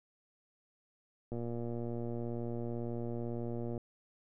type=click train; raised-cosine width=2 ms; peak=-27 dBFS; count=291; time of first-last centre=1.32-3.778 s; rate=118 Hz; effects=none